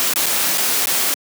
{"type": "noise with dropouts", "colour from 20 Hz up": "white", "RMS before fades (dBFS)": -18, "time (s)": [0, 1.14], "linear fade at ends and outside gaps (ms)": 0, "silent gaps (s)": [[0.136, 0.159], [0.259, 0.265], [0.575, 0.58], [0.858, 0.871]], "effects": ["high-pass 200 Hz 12 dB/octave"]}